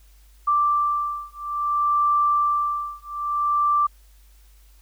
sine beating tone pair, 1174.7 / 1175.29 Hz, D6 / D6, 0 / +1 cents, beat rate 0.59 Hz, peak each -22 dBFS, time 0.47-3.87 s, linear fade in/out 10 ms, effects added 50 Hz sine -49 dBFS peak until 4.81 s + white hiss -60 dBFS RMS until 4.81 s

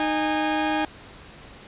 sawtooth tone pair together, 308.9 / 819 Hz, D#4 / G#5, -12 / -24 cents, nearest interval octave + perfect fourth, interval 1688 cents, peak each -20 / -21 dBFS, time 0-0.85 s, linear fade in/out 2 ms, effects pink hiss -45 dBFS RMS until 1.67 s + resampled to 8000 Hz

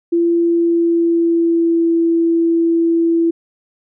sine tone with pitch glide, 339.8 to 333.4 Hz, F4 to E4, -47 to +20 cents, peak -11 dBFS, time 0.12-3.31 s, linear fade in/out 10 ms, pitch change -33 cents, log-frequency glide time 0.33-1.88 s, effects none

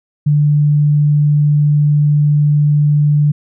sine tone, 147.7 Hz, D3, 10 cents sharp, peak -8 dBFS, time 0.26-3.32 s, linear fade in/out 10 ms, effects none

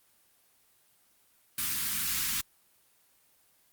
white band-stop noise, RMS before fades -31 dBFS, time 1.58-2.41 s, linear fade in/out 2 ms, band 260 to 1200 Hz, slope 24 dB/octave, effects white hiss -66 dBFS RMS until 3.72 s + Opus 24 kbps

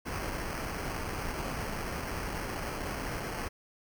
pink noise with sample-and-hold, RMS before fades -36 dBFS, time 0.05-3.49 s, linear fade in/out 20 ms, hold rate 3675 Hz, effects none

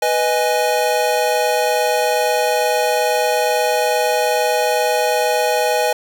square chord, G# minor, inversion first, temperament equal, 493.9 / 622.3 / 830.6 Hz, B4 / D#5 / G#5, 0 / 0 / 0 cents, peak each -20 dBFS, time 0.02-5.93 s, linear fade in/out 5 ms, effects none

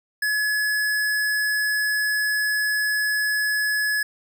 square tone, 1700 Hz, G#6, 40 cents sharp, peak -21 dBFS, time 0.22-4.03 s, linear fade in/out 5 ms, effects 9-bit

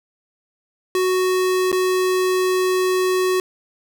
square tone with dropouts, 370 Hz, F#4, in tune, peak -17 dBFS, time 0.95-3.4 s, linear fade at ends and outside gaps 1 ms, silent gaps 1.717-1.727 s, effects none

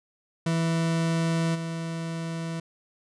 40% pulse tone with level steps, 164.81 Hz, E3, in tune, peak -22 / -29 dBFS, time 0.46-2.6 s, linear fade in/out 5 ms, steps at 1.54 s, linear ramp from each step 20 ms, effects resampled to 22050 Hz

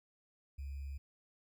sine tone with sample-and-hold, 69.3 Hz, C#2, in tune, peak -40 dBFS, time 0.58-0.98 s, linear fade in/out 10 ms, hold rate 2450 Hz, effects none

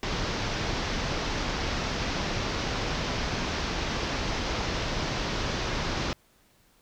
pink low-pass noise, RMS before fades -30 dBFS, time 0.03-6.13 s, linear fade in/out 0 ms, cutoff 6000 Hz, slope 48 dB/octave, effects pink hiss -63 dBFS RMS until 6.81 s

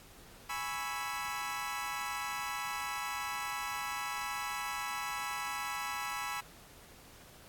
25% pulse chord, C# minor seventh, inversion second, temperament equal, 830.6 / 987.8 / 1108.7 / 1318.5 Hz, G#5 / B5 / C#6 / E6, 0 / 0 / 0 / 0 cents, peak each -38 / -37 / -39 / -37 dBFS, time 0.49-6.41 s, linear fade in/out 10 ms, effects pink hiss -56 dBFS RMS until 7.48 s + AAC 64 kbps

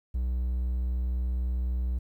triangle tone, 61.9 Hz, B1, 5 cents sharp, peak -24 dBFS, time 0.14-1.99 s, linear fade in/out 10 ms, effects 11-bit

